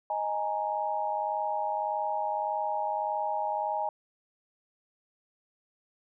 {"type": "chord", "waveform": "sine", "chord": "D# suspended fourth", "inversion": "none", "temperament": "equal", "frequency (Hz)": [622.3, 830.6, 932.3], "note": ["D#5", "G#5", "A#5"], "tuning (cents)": [0, 0, 0], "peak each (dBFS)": [-34, -30, -34], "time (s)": [0.1, 3.89], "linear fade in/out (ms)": 2, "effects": []}